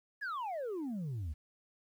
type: exponential sweep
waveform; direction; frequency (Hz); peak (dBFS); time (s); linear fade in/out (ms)
sine; down; 1751 to 69.2; -33; 0.21-1.34; 20
effects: tanh soft clip ceiling -35 dBFS + 11-bit